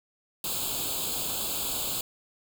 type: noise with comb filter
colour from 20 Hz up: white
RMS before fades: -31 dBFS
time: 0.44-2.01 s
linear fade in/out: 2 ms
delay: 0.26 ms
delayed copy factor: +1
effects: none